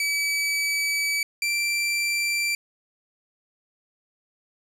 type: tone pair in turn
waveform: sawtooth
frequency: 2292 / 2350 Hz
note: D7 / D7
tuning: -43 / +1 cents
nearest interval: unison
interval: 44 cents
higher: second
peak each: -19 dBFS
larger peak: neither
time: 0-1.23 / 1.42-2.55 s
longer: first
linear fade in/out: 2 ms
effects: low-pass 12000 Hz 12 dB/octave + 9-bit